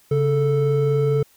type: tone pair together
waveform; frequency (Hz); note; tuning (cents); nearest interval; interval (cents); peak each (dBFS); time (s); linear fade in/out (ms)
triangle; 138.59 / 440; C#3 / A4; 0 / 0; octave + minor sixth; 2000; -17 / -17; 0.11-1.23; 5
effects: white hiss -56 dBFS RMS until 1.36 s